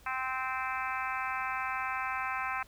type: harmonic tone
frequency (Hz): 260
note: C4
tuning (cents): -11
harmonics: 3 / 4 / 5 / 6 / 7 / 8 / 9 / 10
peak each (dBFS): -39 / -37 / -38 / -39 / -44 / -43 / -42 / -43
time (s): 0.06-2.63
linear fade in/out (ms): 5
effects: added 61 Hz sine -59 dBFS peak until 2.67 s + pink hiss -60 dBFS RMS until 2.67 s